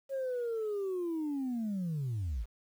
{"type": "linear sweep", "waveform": "sine", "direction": "down", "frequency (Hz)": [550, 45], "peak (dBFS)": -30, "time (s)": [0.09, 2.46], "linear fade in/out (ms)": 50, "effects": ["tanh soft clip ceiling -30 dBFS", "10-bit"]}